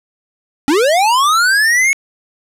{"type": "linear sweep", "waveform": "square", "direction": "up", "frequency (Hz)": [261.6, 2215], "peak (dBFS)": -10, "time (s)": [0.68, 1.93], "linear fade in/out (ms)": 0, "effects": ["low-pass 11000 Hz 12 dB/octave", "7-bit"]}